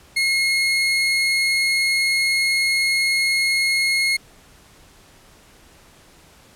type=tone; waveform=30% pulse; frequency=2158 Hz; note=C#7; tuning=47 cents flat; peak=-14 dBFS; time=0.16-4.17 s; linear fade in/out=10 ms; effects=pink hiss -50 dBFS RMS until 6.55 s + low-pass 12000 Hz 12 dB/octave